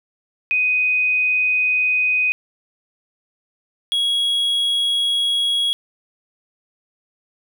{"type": "tone pair in turn", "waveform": ["sine", "triangle"], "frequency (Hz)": [2499, 3320], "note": ["D#7", "G#7"], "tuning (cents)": [7, -1], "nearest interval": "perfect fourth", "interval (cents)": 492, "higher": "second", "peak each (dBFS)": -15, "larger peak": "neither", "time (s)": [[0.51, 2.32], [3.92, 5.73]], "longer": "neither", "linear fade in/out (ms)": 0, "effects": []}